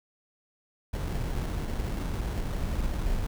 brown noise with sample-and-hold, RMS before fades -30 dBFS, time 0.93-3.27 s, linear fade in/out 10 ms, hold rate 2450 Hz, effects none

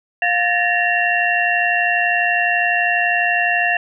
sine tone cluster, 705 / 1732 / 1844 / 2739 Hz, F5 / A6 / A#6 / F7, +16 / -28 / -19 / -34 cents, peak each -20 dBFS, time 0.22-3.77 s, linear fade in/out 2 ms, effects none

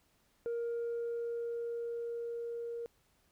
sine tone with level ramp, 468.8 Hz, A#4, 10 cents sharp, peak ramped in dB -31 to -37 dBFS, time 0.46-2.86 s, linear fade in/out 0 ms, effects tanh soft clip ceiling -32 dBFS + pink hiss -72 dBFS RMS until 3.31 s

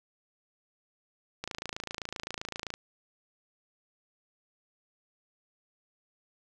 click train, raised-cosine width 0.2 ms, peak -18 dBFS, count 37, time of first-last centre 1.44-2.74 s, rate 27.7 Hz, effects none

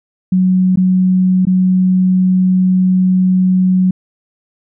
sine tone with dropouts, 185 Hz, F#3, in tune, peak -8 dBFS, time 0.32-3.91 s, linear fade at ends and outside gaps 5 ms, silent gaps 0.759-0.772 / 1.453-1.469 s, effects none

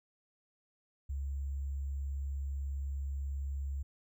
sine tone with sample-and-hold, 69.2 Hz, C#2, 2 cents flat, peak -34 dBFS, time 1.09-3.83 s, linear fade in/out 10 ms, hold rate 7350 Hz, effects none

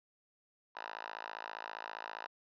5% pulse tone with high-pass filter, 55 Hz, A1, in tune, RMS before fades -45 dBFS, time 0.75-2.27 s, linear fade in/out 10 ms, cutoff 1000 Hz, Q 6.7, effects resampled to 11025 Hz

